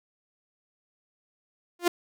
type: tone with exponential growth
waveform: sawtooth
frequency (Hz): 349.2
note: F4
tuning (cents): 0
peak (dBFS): -13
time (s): 1.79-1.88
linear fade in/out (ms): 5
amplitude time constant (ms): 18
effects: none